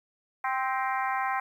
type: harmonic tone with a mistuned harmonic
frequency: 261.6 Hz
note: C4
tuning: in tune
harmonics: 3 / 4 / 5 / 6 / 7 / 8 / 9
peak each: -30 / -31 / -36 / -36 / -37 / -40 / -43 dBFS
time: 0.44-1.4 s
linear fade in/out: 5 ms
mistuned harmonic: 7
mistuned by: +44 cents
effects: 10-bit